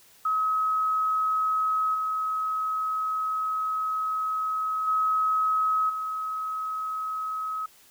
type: tone with level steps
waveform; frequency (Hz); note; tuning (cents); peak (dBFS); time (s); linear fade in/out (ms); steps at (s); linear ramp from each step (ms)
sine; 1277; D#6; +45; -22 / -25 / -21 / -28; 0.25-7.66; 5; 1.94 / 4.87 / 5.89; 10
effects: white hiss -56 dBFS RMS until 7.9 s